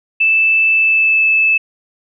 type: tone with pitch glide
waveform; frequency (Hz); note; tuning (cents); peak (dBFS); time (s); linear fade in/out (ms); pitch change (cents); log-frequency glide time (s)
sine; 2637 to 2619; E7 to E7; 0 to -12; -9; 0.2-1.58; 10; -12; 0.74-1.26
effects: none